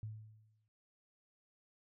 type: tone with exponential decay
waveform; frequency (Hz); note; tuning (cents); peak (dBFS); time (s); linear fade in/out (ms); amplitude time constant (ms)
sine; 108.4; A2; -25; -39; 0.03-0.68; 0; 140
effects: none